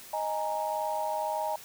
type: chord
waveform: sine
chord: D# suspended fourth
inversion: none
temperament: equal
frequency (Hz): 622.3 / 830.6 / 932.3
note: D#5 / G#5 / A#5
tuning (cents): 0 / 0 / 0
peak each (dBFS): -33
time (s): 0.13-1.56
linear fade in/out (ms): 5
effects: white hiss -48 dBFS RMS until 1.64 s